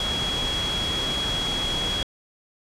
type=tone in noise; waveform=sine; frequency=3322 Hz; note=G#7; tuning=in tune; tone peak=-25 dBFS; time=0-2.03 s; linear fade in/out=2 ms; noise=pink; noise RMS=-29 dBFS; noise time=0-2.03 s; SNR=+1 dB; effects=low-pass 7000 Hz 12 dB/octave